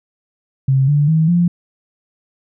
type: tone with pitch steps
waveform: sine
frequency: 134 / 146.13 / 159.35 / 173.78 Hz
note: C3 / D3 / D#3 / F3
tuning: +42 / -8 / +42 / -8 cents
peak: -10 dBFS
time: 0.68-1.48 s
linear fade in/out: 5 ms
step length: 200 ms
effects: none